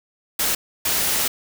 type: noise bursts at uneven times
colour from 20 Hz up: white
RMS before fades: -21 dBFS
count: 2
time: 0.39-0.55 / 0.85-1.28 s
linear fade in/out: 5 ms
effects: none